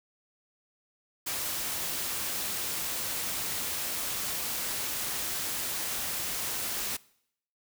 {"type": "noise", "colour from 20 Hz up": "white", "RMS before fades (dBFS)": -33, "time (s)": [1.26, 6.97], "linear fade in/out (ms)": 10, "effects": ["noise-tail reverb RT60 0.7 s tail -22 dB re dry"]}